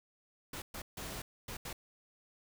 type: noise bursts at uneven times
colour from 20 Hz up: pink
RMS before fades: -43 dBFS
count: 5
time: 0.53-0.62 / 0.74-0.82 / 0.97-1.22 / 1.48-1.57 / 1.65-1.73 s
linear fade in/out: 5 ms
effects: none